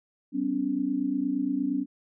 sine tone cluster, 192.8 / 255 / 283.6 Hz, G3 / C4 / C#4, -28 / -44 / +40 cents, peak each -35 / -29 / -27 dBFS, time 0.32-1.86 s, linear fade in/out 50 ms, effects none

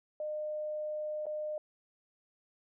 sine tone with dropouts, 608 Hz, D#5, 40 cents flat, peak -34 dBFS, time 0.2-1.58 s, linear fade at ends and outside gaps 2 ms, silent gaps 1.257-1.266 s, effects none

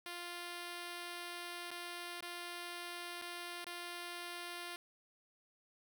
5% pulse tone with dropouts, 349.2 Hz, F4, in tune, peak -32 dBFS, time 0.06-4.76 s, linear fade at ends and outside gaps 1 ms, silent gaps 1.707-1.714 / 2.207-2.225 / 3.216-3.221 / 3.644-3.667 s, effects none

